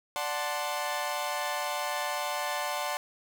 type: chord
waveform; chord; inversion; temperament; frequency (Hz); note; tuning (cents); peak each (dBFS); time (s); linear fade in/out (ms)
sawtooth; D dominant seventh; none; equal; 587.3 / 740 / 880 / 1046.5; D5 / F#5 / A5 / C6; 0 / 0 / 0 / 0; -32; 0.16-2.97; 0
effects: 10-bit